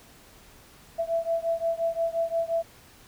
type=beating tone pair; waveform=sine; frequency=663 / 668.7 Hz; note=E5 / E5; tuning=+10 / +25 cents; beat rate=5.7 Hz; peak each=-27 / -28 dBFS; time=0.98-2.63 s; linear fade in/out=20 ms; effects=pink hiss -53 dBFS RMS until 3.07 s